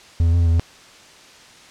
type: tone with pitch steps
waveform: triangle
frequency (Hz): 83.9 / 83.2 / 86.2 / 84.7 / 82.6 / 83.8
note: E2 / E2 / F2 / E2 / E2 / E2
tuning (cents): +31 / +17 / -22 / +48 / +4 / +29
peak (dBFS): -11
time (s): 0.2-0.596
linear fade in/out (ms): 0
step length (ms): 66
effects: white hiss -45 dBFS RMS until 1.7 s + low-pass 6000 Hz 12 dB/octave